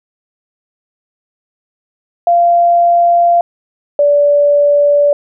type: tone pair in turn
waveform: sine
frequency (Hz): 691 / 579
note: F5 / D5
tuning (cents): -19 / -25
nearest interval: minor third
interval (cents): 306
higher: first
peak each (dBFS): -6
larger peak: neither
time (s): 2.27-3.41 / 3.99-5.13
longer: neither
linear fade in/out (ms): 2
effects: none